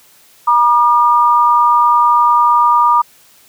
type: tone pair together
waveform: sine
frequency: 957.2 / 1206 Hz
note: A#5 / D6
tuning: +46 / +46 cents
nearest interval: major third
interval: 400 cents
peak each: -10 dBFS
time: 0.47-3.02 s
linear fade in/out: 10 ms
effects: white hiss -47 dBFS RMS until 3.48 s + high-pass 60 Hz 12 dB/octave